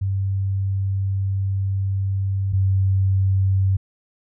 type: tone pair in turn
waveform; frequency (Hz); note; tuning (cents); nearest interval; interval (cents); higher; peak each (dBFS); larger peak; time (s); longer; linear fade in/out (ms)
sine; 97.2 / 96.08; G2 / G2; -14 / -34; unison; 20; first; -19 / -15; second; 0.01-2.53 / 2.53-3.77; first; 10
effects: none